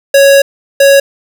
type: tone pair in turn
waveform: square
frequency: 554.4 / 554.4 Hz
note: C#5 / C#5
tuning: 0 / 0 cents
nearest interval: unison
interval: 0 cents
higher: neither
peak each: -3 dBFS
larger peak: neither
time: 0.14-0.42 / 0.8-1 s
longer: first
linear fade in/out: 5 ms
effects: none